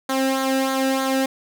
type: tone with flanger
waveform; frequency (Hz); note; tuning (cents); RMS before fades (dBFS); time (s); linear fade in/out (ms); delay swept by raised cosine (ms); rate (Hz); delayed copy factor
sawtooth; 266; C4; +29; -21; 0.09-1.26; 5; 0.37 to 0.94; 3.2; -0.65
effects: none